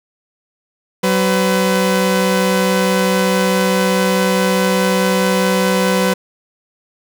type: tone pair together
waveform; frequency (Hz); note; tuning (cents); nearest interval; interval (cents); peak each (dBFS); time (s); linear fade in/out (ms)
sawtooth; 189.23 / 503; F#3 / B4; +39 / +32; octave + perfect fourth; 1693; -11 / -12; 1.03-6.14; 10
effects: none